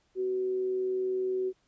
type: tone with amplitude modulation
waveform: sine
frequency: 375.1 Hz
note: F#4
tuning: 24 cents sharp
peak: -26 dBFS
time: 0.15-1.53 s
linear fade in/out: 50 ms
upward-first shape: sine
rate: 120 Hz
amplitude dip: 25%
effects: pink hiss -71 dBFS RMS until 1.67 s + resampled to 16000 Hz